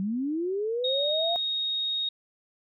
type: linear sweep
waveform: sine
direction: up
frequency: 183.9 to 699 Hz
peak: -26 dBFS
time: 0-1.36 s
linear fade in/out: 0 ms
type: tone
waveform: sine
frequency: 3739 Hz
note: A#7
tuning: 4 cents sharp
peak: -26 dBFS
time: 0.84-2.09 s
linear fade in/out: 5 ms
effects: none